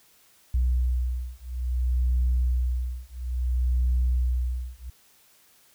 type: beating tone pair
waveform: sine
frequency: 61.74 / 62.33 Hz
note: B1 / B1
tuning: 0 / +17 cents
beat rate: 0.59 Hz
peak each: -24 dBFS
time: 0.54-4.9 s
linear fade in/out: 5 ms
effects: tanh soft clip ceiling -17 dBFS + white hiss -59 dBFS RMS until 5.74 s